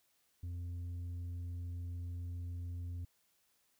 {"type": "tone with tanh clipping", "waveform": "sine", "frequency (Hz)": 87.31, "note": "F2", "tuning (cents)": 0, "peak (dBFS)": -40, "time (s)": [0.43, 3.05], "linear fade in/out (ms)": 5, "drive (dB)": 4, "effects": ["white hiss -75 dBFS RMS until 3.79 s"]}